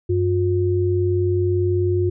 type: tone pair together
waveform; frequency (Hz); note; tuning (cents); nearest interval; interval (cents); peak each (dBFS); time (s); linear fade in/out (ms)
sine; 95.82 / 357.5; G2 / F4; -39 / +41; octave + major seventh; 2280; -19; 0.09-2.1; 10
effects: none